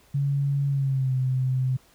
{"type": "tone with pitch glide", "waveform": "sine", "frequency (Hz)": [140.4, 129.49], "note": ["C#3", "C3"], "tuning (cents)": [22, -18], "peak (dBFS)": -21, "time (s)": [0.14, 1.77], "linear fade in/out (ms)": 10, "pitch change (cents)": -140, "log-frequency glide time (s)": [0.68, 1.14], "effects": ["pink hiss -58 dBFS RMS until 1.94 s"]}